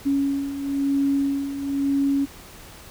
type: beating tone pair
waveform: sine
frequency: 277.2 / 278.2 Hz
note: C#4 / C#4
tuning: 0 / +6 cents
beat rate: 1 Hz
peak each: -27 / -21 dBFS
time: 0.05-2.26 s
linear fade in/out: 20 ms
effects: added 85 Hz sine -51 dBFS peak until 2.9 s + pink hiss -44 dBFS RMS until 2.9 s